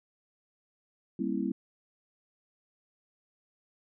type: chord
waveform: sine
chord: G diminished seventh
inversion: none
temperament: equal with one note detuned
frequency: 196 / 233.1 / 270.4 / 329.6 Hz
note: G3 / Bb3 / Db4 / Fb4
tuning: 0 / 0 / -43 / 0 cents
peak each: -34 dBFS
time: 1.19-1.52 s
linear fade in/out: 5 ms
effects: none